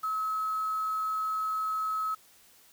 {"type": "tone with quantisation", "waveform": "sine", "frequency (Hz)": 1286, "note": "E6", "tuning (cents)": -43, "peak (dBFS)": -28, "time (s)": [0.03, 2.15], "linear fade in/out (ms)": 10, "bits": 8, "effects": ["white hiss -59 dBFS RMS until 2.72 s"]}